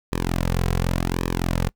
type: tone with flanger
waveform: sawtooth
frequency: 43.55 Hz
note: F1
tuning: 4 cents flat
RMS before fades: -23 dBFS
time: 0.12-1.69 s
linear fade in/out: 0 ms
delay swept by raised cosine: 1.4 to 3.4 ms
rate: 0.89 Hz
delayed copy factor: -0.75
effects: noise-tail reverb RT60 0.1 s tail -22 dB re dry